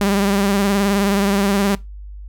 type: tone with vibrato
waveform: sawtooth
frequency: 199.2 Hz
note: G3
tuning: 28 cents sharp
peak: -11 dBFS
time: 0.01-1.75 s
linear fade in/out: 2 ms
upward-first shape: triangle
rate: 19 Hz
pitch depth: 63 cents each way
effects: noise-tail reverb RT60 0.2 s tail -20 dB re dry + added 50 Hz sine -31 dBFS peak until 2.28 s